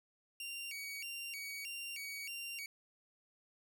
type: tone with vibrato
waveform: sawtooth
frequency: 2501 Hz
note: D#7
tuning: 8 cents sharp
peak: -39 dBFS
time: 0.4-2.66 s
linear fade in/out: 2 ms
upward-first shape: square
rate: 1.6 Hz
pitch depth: 180 cents each way
effects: none